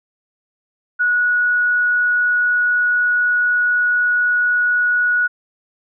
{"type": "tone", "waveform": "sine", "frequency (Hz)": 1462, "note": "F#6", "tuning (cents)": -21, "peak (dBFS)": -13, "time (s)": [0.99, 5.28], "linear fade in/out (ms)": 20, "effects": []}